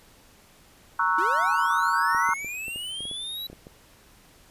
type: chord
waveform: sine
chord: F# dominant seventh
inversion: first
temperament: equal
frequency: 932.3 / 1108.7 / 1318.5 / 1480 Hz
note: A#5 / C#6 / E6 / F#6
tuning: 0 / 0 / 0 / 0 cents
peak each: -26 dBFS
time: 0.99-2.34 s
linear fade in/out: 5 ms
type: linear sweep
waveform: square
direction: up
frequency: 311 to 3955 Hz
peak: -32 dBFS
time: 1.18-3.47 s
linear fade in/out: 5 ms
type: clicks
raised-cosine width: 2 ms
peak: -29 dBFS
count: 11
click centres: 2.148 / 2.29 / 2.446 / 2.682 / 2.76 / 3.006 / 3.054 / 3.113 / 3.5 / 3.53 / 3.669 s
effects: pink hiss -55 dBFS RMS until 4.5 s + resampled to 32000 Hz